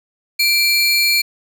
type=tone pair together; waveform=45% pulse; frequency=2349 / 4308 Hz; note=D7 / C8; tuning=0 / +50 cents; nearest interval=minor seventh; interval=1050 cents; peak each=-15 dBFS; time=0.39-1.22 s; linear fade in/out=10 ms; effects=8-bit